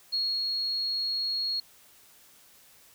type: tone with ADSR envelope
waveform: sine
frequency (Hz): 4306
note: C8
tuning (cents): +49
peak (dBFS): -25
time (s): 0.12-1.6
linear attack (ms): 19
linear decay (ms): 270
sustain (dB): -2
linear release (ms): 3
effects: white hiss -57 dBFS RMS until 2.94 s